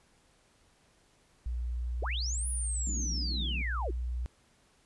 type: tone with pitch glide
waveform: sine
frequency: 60 to 60.94 Hz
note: B1 to B1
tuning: -49 to -22 cents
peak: -31 dBFS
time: 1.46-4.26 s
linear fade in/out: 0 ms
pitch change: +27 cents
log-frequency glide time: 1.59-2.29 s
type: linear two-way sweep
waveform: sine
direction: up then down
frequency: 290 to 9956 to 290 Hz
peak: -34 dBFS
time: 2.02-3.91 s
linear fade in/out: 5 ms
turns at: 2.48 s
type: band-pass noise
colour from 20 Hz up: white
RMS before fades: -43 dBFS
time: 2.87-3.62 s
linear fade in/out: 0 ms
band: 140 to 300 Hz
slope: 48 dB/octave
effects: pink hiss -66 dBFS RMS until 4.85 s + resampled to 24000 Hz